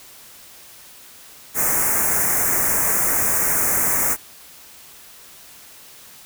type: band-stop noise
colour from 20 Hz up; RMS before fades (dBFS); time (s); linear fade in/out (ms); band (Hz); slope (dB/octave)
white; -19; 1.54-4.17; 50; 2200 to 6200; 48
effects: white hiss -44 dBFS RMS until 6.25 s